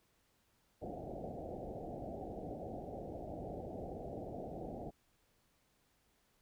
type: low-pass noise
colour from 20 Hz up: white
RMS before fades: -45 dBFS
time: 0.81-4.91 s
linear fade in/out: 20 ms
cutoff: 770 Hz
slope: 96 dB/octave
effects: pink hiss -75 dBFS RMS until 6.41 s